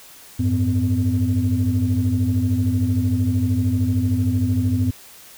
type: tone cluster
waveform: sine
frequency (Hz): 92.4 / 105.5 / 253.6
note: F#2 / G#2 / B3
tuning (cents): -2 / +28 / +46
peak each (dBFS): -20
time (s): 0.39-4.91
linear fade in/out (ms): 10
effects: tanh soft clip ceiling -10 dBFS + white hiss -44 dBFS RMS until 5.37 s